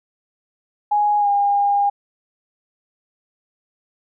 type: tone with pitch glide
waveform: sine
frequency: 830.6 to 808.8 Hz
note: G#5 to G#5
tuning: 0 to -46 cents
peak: -14 dBFS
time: 0.91-1.9 s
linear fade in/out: 10 ms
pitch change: -46 cents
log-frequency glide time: 1.19-1.28 s
effects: none